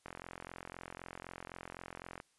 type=click train; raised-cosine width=0.5 ms; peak=-29 dBFS; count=95; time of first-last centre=0.06-2.201 s; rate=43.9 Hz; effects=white hiss -73 dBFS RMS until 2.38 s + resampled to 24000 Hz